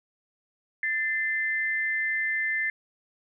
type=tone pair together; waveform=sine; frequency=1774 / 2072 Hz; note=A6 / C7; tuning=+14 / -17 cents; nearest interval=minor third; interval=269 cents; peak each=-27 / -28 dBFS; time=0.83-2.7 s; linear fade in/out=2 ms; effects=none